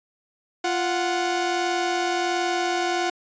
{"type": "tone pair together", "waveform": "sawtooth", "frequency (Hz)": [348.3, 738], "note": ["F4", "F#5"], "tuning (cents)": [-5, -5], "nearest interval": "octave + minor second", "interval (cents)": 1300, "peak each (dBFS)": -21, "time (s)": [0.64, 3.1], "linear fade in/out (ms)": 5, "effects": ["resampled to 16000 Hz"]}